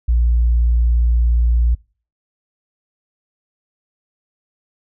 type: tone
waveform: sine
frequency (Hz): 58.6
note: A#1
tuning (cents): +10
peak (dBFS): -10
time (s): 0.08-1.75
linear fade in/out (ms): 10
effects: noise-tail reverb RT60 0.4 s tail -26 dB re dry + tanh soft clip ceiling -8 dBFS